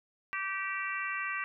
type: harmonic tone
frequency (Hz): 388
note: G4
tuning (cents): -18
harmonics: 3 / 4 / 5 / 6 / 7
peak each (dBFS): -38 / -39 / -37 / -40 / -41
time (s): 0.33-1.44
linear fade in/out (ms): 0
effects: none